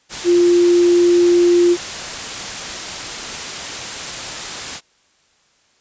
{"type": "tone in noise", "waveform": "sine", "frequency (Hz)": 349.2, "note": "F4", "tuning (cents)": 0, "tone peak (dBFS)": -9, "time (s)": [0.24, 1.77], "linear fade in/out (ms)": 50, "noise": "white", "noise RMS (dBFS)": -26, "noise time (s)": [0.09, 4.81], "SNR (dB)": 14, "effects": ["white hiss -58 dBFS RMS until 5.8 s", "resampled to 16000 Hz"]}